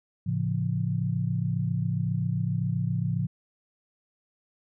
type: chord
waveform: sine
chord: A augmented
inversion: none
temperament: just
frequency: 110 / 137.5 / 171.88 Hz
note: A2 / C#3 / E#3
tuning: 0 / -14 / -27 cents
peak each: -29 dBFS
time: 0.26-3.27 s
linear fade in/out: 10 ms
effects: none